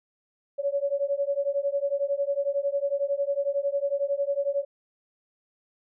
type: beating tone pair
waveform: sine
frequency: 557 / 568 Hz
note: C#5 / C#5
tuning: +8 / +42 cents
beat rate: 11 Hz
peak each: -27 dBFS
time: 0.58-4.65 s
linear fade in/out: 20 ms
effects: none